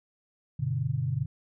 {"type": "chord", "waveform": "sine", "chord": "G major", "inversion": "none", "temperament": "equal with one note detuned", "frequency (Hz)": [98, 123.47, 145.73], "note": ["G2", "B2", "D3"], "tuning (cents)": [0, 0, -13], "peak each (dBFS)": [-35, -29, -30], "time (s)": [0.59, 1.26], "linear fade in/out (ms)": 10, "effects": []}